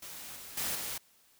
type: noise with level steps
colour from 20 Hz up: white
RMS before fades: -45 / -47 / -34 / -38 dBFS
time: 0.02-0.98 s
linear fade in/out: 5 ms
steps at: 0.36 / 0.57 / 0.75 s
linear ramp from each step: 5 ms
effects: white hiss -65 dBFS RMS until 1.39 s